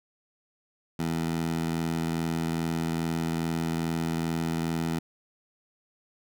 15% pulse tone with high-pass filter, 82.41 Hz, E2, in tune, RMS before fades -29 dBFS, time 0.99-4.99 s, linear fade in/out 5 ms, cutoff 170 Hz, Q 1.5, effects none

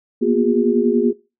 sine tone cluster, 233.5 / 244 / 358 / 408.4 Hz, A#3 / B3 / F4 / G#4, +3 / -21 / +43 / -29 cents, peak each -19 dBFS, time 0.21-1.13 s, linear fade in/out 20 ms, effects noise-tail reverb RT60 0.3 s tail -22 dB re dry

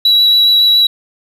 sine tone with vibrato, 3911 Hz, B7, 18 cents flat, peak -4 dBFS, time 0.05-0.87 s, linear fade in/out 5 ms, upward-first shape sine, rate 7.2 Hz, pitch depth 11 cents each way, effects tanh soft clip ceiling -5 dBFS + 7-bit

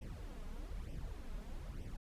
brown noise with flanger, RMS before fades -45 dBFS, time 0.01-1.97 s, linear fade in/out 10 ms, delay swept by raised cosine 0.35 to 4.85 ms, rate 1.1 Hz, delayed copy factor +0.75, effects resampled to 32000 Hz

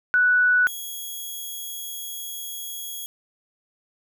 sine / 5% pulse tone pair in turn, 1480 / 3322 Hz, F#6 / G#7, 0 / 0 cents, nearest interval octave + major second, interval 1400 cents, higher second, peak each -15 / -23 dBFS, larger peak first, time 0.14-0.67 / 0.67-3.06 s, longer second, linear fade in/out 0 ms, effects none

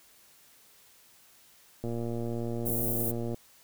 click train, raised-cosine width 2 ms, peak -22 dBFS, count 177, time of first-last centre 1.84-3.344 s, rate 117 Hz
white band-stop noise, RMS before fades -32 dBFS, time 2.65-3.12 s, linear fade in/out 20 ms, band 530 to 11000 Hz, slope 24 dB/octave
effects white hiss -59 dBFS RMS until 3.63 s

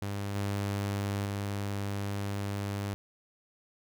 sawtooth tone with level steps, 100.5 Hz, G2, 44 cents sharp, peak -29 / -26 / -28 dBFS, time 0.02-2.94 s, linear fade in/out 0 ms, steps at 0.35 / 1.25 s, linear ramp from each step 5 ms, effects none

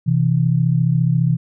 sine tone pair together, 128.45 / 163 Hz, C3 / E3, -32 / -19 cents, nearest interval major third, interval 413 cents, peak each -16 dBFS, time 0.06-1.37 s, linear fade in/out 20 ms, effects none

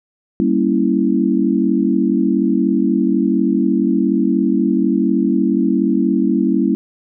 sine chord, G diminished seventh, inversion none, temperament equal, 196 / 233.1 / 277.2 / 329.6 Hz, G3 / Bb3 / Db4 / Fb4, 0 / 0 / 0 / 0 cents, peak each -18 dBFS, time 0.4-6.75 s, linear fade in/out 0 ms, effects none

